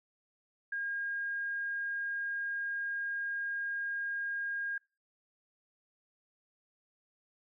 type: tone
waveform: sine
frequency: 1620 Hz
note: G#6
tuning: 43 cents flat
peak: -33 dBFS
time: 0.72-4.78 s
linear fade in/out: 5 ms
effects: noise-tail reverb RT60 0.3 s tail -26 dB re dry